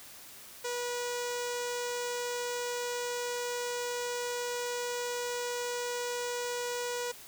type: tone with low-pass filter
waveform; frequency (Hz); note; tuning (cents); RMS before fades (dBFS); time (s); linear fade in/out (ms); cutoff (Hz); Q
sawtooth; 485.9; B4; -28; -35; 0.64-7.12; 10; 7200; 2.5
effects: white hiss -50 dBFS RMS until 7.27 s